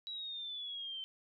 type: exponential sweep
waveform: sine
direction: down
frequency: 3909 to 3086 Hz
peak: -40 dBFS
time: 0.07-1.04 s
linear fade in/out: 0 ms
effects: none